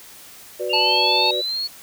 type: chord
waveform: sine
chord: B minor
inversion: second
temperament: equal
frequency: 370 / 493.9 / 587.3 Hz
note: F#4 / B4 / D5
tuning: 0 / 0 / 0 cents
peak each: -27 dBFS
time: 0.59-1.42 s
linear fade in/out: 20 ms
type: linear sweep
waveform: sine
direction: up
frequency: 2756 to 4413 Hz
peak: -22 dBFS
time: 0.69-1.68 s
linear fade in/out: 20 ms
type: harmonic tone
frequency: 880 Hz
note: A5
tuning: in tune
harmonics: 1 / 3 / 5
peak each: -21 / -23 / -19 dBFS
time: 0.73-1.31 s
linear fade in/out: 5 ms
effects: white hiss -43 dBFS RMS until 1.82 s